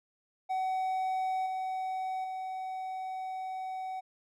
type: tone with level steps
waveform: triangle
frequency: 753 Hz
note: F#5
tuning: 30 cents sharp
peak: -27 / -30 / -33 dBFS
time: 0.49-4.01 s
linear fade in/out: 20 ms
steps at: 1.46 / 2.24 s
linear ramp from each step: 2 ms
effects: none